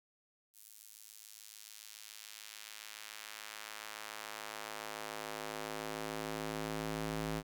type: tone with high-pass filter sweep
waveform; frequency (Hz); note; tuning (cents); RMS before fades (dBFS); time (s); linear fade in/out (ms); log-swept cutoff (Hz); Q
square; 53.5; A1; -48; -44; 0.53-7.43; 50; 9500 to 140; 0.7
effects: none